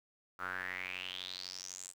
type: tone with band-pass filter sweep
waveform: square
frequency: 46 Hz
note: F#1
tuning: 9 cents flat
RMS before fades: -43 dBFS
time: 0.38-1.94 s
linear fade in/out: 50 ms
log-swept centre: 1300 to 8300 Hz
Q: 6.8
effects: 10-bit